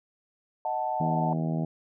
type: chord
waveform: sine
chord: D# diminished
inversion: none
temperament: equal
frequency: 622.3 / 740 / 880 Hz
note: D#5 / F#5 / A5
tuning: 0 / 0 / 0 cents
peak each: -34 / -30 / -30 dBFS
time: 0.65-1.33 s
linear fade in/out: 2 ms
type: harmonic tone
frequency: 80.4 Hz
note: E2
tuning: 43 cents flat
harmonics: 2 / 3 / 4 / 5 / 6 / 7 / 8 / 9 / 10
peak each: -27 / -33 / -37 / -44 / -44 / -46 / -39 / -44 / -45 dBFS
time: 1-1.65 s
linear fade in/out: 5 ms
effects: none